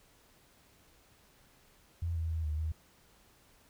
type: tone with pitch steps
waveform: sine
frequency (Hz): 84.7 / 81.5 / 80.7 / 76.1 / 79.1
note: E2 / E2 / E2 / D#2 / D#2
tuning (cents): +48 / -19 / -36 / -38 / +29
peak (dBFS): -31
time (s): 2.02-2.72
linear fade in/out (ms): 5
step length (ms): 140
effects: pink hiss -64 dBFS RMS until 3.69 s